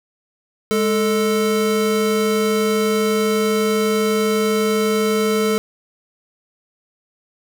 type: tone pair together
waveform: square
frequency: 208 / 440 Hz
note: G#3 / A4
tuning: +3 / 0 cents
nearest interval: octave + minor second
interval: 1297 cents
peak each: -21 / -18 dBFS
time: 0.71-5.58 s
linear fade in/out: 0 ms
effects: none